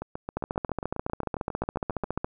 two click trains, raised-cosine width 1 ms, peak -14 / -19 dBFS, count 28 / 17, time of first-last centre 0.37-2.245 / 0.02-2.176 s, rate 14.4 / 7.42 Hz, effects none

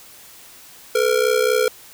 square ring-modulated tone, 466.2 Hz, A#4, in tune, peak -13 dBFS, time 0.95-1.68 s, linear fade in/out 0 ms, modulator 32.1 Hz, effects white hiss -44 dBFS RMS until 1.93 s

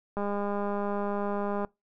click train, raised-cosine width 1 ms, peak -19 dBFS, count 301, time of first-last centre 0.17-1.648 s, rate 203 Hz, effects noise-tail reverb RT60 0.2 s tail -23 dB re dry

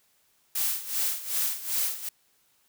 blue noise with tremolo, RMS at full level -26 dBFS, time 0.55-2.09 s, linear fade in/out 5 ms, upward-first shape sine, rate 2.6 Hz, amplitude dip 80%, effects white hiss -67 dBFS RMS until 2.68 s

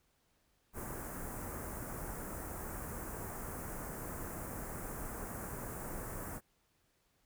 pink band-stop noise, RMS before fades -43 dBFS, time 0.73-6.41 s, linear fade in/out 50 ms, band 1700 to 7800 Hz, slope 24 dB/octave, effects pink hiss -75 dBFS RMS until 7.25 s

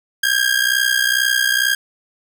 sawtooth ring-modulated tone, 1617 Hz, G#6, 47 cents flat, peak -8 dBFS, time 0.23-1.75 s, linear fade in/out 5 ms, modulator 31.1 Hz, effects none

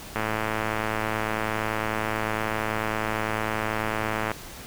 click train, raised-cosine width 0.5 ms, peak -11 dBFS, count 454, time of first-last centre 0.16-4.316 s, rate 109 Hz, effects pink hiss -41 dBFS RMS until 4.66 s

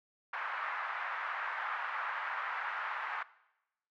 white band-pass noise, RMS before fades -38 dBFS, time 0.33-3.23 s, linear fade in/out 5 ms, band 890 to 1700 Hz, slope 24 dB/octave, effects noise-tail reverb RT60 0.9 s tail -19 dB re dry

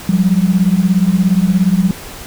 sine beating tone pair, 178.2 / 195.2 Hz, F3 / G3, +35 / -7 cents, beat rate 17 Hz, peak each -12 dBFS, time 0.09-1.91 s, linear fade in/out 2 ms, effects pink hiss -31 dBFS RMS until 2.26 s

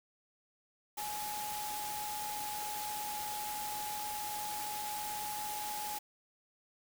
sine tone in noise, 840 Hz, G#5, 19 cents sharp, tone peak -39 dBFS, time 0.97-5.99 s, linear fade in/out 10 ms, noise white, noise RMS -42 dBFS, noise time 0.97-5.99 s, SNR 0 dB, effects none

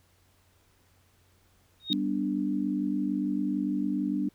sine tone with exponential growth, 3729 Hz, A#7, in tune, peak -21 dBFS, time 1.8-1.93 s, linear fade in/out 0 ms, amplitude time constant 27 ms
sine chord, G major, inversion none, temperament equal, 196 / 246.9 / 293.7 Hz, G3 / B3 / D4, 0 / 0 / 0 cents, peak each -31 / -32 / -29 dBFS, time 1.9-4.29 s, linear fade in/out 5 ms
effects added 90 Hz sine -66 dBFS peak until 4.34 s + pink hiss -66 dBFS RMS until 4.34 s

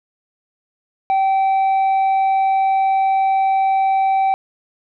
triangle tone with tanh clipping, 773 Hz, G5, 24 cents flat, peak -14 dBFS, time 1.1-4.34 s, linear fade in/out 0 ms, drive 8 dB, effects none

